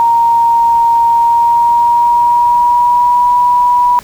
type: tone with pitch glide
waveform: sine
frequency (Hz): 932.3 to 974.7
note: A#5 to B5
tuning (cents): 0 to -23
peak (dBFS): -6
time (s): 0-3.99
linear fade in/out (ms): 0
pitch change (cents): +77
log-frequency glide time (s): 1.06-3.37
effects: pink hiss -36 dBFS RMS until 4.03 s